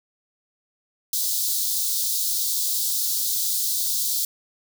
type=high-pass noise; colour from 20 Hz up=white; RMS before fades=-24 dBFS; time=1.13-4.25 s; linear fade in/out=2 ms; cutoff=3700 Hz; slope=48 dB/octave; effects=none